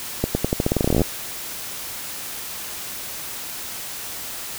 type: accelerating click train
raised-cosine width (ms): 2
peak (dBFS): -5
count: 19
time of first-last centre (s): 0.24-1.017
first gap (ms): 110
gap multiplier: 0.87
effects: white hiss -32 dBFS RMS until 4.58 s